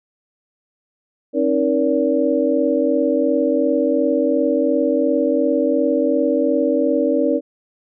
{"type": "tone cluster", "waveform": "sine", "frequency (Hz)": [269.6, 312.4, 474.8, 572], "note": ["C#4", "D#4", "A#4", "D5"], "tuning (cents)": [-48, 7, 32, -46], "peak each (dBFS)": -20, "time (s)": [1.33, 7.41], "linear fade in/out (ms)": 50, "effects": []}